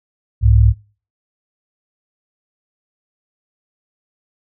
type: tone pair together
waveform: sine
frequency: 65.11 / 104.7 Hz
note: C2 / G#2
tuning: -8 / +15 cents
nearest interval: minor sixth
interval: 823 cents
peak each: -10 dBFS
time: 0.41-0.74 s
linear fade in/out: 50 ms
effects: noise-tail reverb RT60 0.4 s tail -25 dB re dry